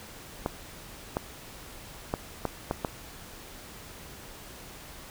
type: clicks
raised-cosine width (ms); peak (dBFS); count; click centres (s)
1; -13; 6; 0.461 / 1.169 / 2.139 / 2.453 / 2.711 / 2.848
effects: pink hiss -46 dBFS RMS until 5.1 s